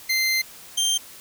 25% pulse tone pair in turn, 2080 / 3161 Hz, C7 / G7, -11 / +14 cents, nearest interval perfect fifth, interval 725 cents, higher second, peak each -16 dBFS, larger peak neither, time 0.09-0.42 / 0.77-0.98 s, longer first, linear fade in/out 10 ms, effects white hiss -44 dBFS RMS until 1.2 s

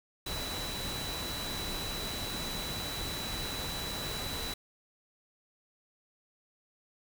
sine tone in noise, 3951 Hz, B7, in tune, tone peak -39 dBFS, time 0.26-4.54 s, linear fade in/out 5 ms, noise pink, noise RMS -38 dBFS, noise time 0.26-4.54 s, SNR -4 dB, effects none

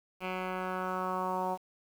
10% pulse tone with low-pass filter sweep, 185 Hz, F#3, in tune, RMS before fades -34 dBFS, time 0.2-1.58 s, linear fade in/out 50 ms, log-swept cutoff 2400 to 840 Hz, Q 3.3, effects 9-bit

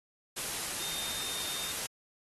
sine tone in noise, 3650 Hz, A#7, 37 cents flat, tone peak -41 dBFS, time 0.79-1.72 s, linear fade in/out 10 ms, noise white, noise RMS -36 dBFS, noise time 0.36-1.87 s, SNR -8 dB, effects AAC 32 kbps

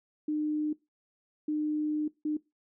sine tone bursts at uneven times, 303.1 Hz, D#4, 45 cents flat, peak -27 dBFS, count 3, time 0.28-0.73 / 1.48-2.08 / 2.25-2.37 s, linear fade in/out 5 ms, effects noise-tail reverb RT60 0.2 s tail -20 dB re dry

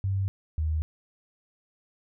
sine tone pair in turn, 97.1 / 78.15 Hz, G2 / D#2, -16 / +8 cents, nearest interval major third, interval 376 cents, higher first, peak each -24 dBFS, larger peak neither, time 0.04-0.28 / 0.58-0.82 s, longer neither, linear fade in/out 0 ms, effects none

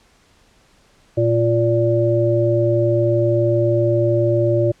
harmonic tone, 116.3 Hz, A#2, 4 cents flat, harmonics 1 / 3 / 5, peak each -18 / -18 / -18 dBFS, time 1.17-4.72 s, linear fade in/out 10 ms, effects pink hiss -55 dBFS RMS until 4.8 s + low-pass 8000 Hz 12 dB/octave

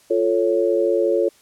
sine chord, F augmented, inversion none, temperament equal, 349.2 / 440 / 554.4 Hz, F4 / A4 / C#5, 0 / 0 / 0 cents, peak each -20 dBFS, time 0.1-1.29 s, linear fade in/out 10 ms, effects white hiss -54 dBFS RMS until 1.41 s + low-pass 11000 Hz 12 dB/octave

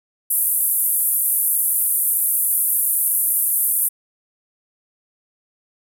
pink band-pass noise, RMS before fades -19 dBFS, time 0.3-3.89 s, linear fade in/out 10 ms, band 10000 to 14000 Hz, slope 48 dB/octave, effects none

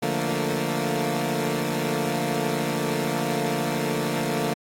15% pulse chord, Bb major seventh, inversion first, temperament equal with one note detuned, 145.99 / 174.61 / 220 / 233.1 Hz, D3 / F3 / A3 / Bb3, -10 / 0 / 0 / 0 cents, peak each -22 / -23 / -25 / -22 dBFS, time 0.02-4.54 s, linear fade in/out 10 ms, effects AAC 64 kbps

